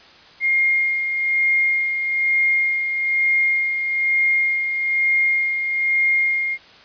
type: tone with tremolo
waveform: sine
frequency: 2129 Hz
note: C7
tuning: 30 cents sharp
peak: -14 dBFS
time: 0.4-6.58 s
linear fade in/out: 50 ms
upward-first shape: sine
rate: 1.1 Hz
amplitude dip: 50%
effects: white hiss -46 dBFS RMS until 6.84 s + resampled to 11025 Hz